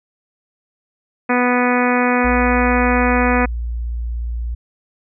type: harmonic tone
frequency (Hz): 246.9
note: B3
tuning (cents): 0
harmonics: 1 / 2 / 3 / 4 / 5 / 6 / 7 / 8 / 9 / 10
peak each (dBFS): -17 / -20 / -22 / -23 / -24 / -25 / -25 / -26 / -27 / -27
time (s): 1.29-3.46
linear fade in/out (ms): 10
type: tone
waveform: sine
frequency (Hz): 58.4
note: A#1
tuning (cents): +4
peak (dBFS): -20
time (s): 2.24-4.55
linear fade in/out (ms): 10
effects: none